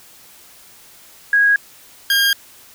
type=tone pair in turn; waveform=sine / 20% pulse; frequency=1648 / 1614.1 Hz; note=G#6 / G#6; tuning=-14 / -50 cents; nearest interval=unison; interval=36 cents; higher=first; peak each=-10 / -8 dBFS; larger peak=second; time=1.33-1.56 / 2.1-2.33 s; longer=neither; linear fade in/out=2 ms; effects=white hiss -45 dBFS RMS until 2.74 s